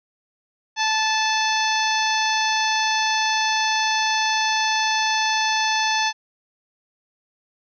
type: harmonic tone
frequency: 874 Hz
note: A5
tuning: 12 cents flat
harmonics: 1 / 2 / 3 / 4 / 5 / 6 / 7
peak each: -22 / -25 / -27 / -28 / -29 / -30 / -30 dBFS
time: 0.76-6.13 s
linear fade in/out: 50 ms
effects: none